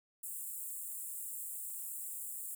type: high-pass noise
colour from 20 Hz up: pink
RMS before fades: -43 dBFS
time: 0.23-2.55 s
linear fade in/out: 5 ms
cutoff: 7500 Hz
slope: 96 dB/octave
effects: none